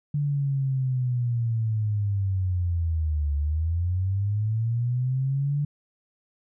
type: linear two-way sweep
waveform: sine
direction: down then up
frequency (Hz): 146.83 to 71.4 to 146.83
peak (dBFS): -22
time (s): 0.14-5.65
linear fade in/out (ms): 5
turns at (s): 3.35
effects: none